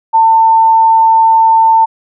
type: tone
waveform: sine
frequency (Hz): 897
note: A5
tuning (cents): +33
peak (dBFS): -4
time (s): 0.13-1.86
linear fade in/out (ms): 20
effects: none